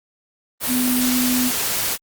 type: tone in noise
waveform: sine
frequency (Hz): 250.5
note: B3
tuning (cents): +25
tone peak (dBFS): -18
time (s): 0.67-1.52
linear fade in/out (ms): 50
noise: white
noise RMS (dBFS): -22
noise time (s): 0.6-1.98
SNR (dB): +1
effects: Opus 32 kbps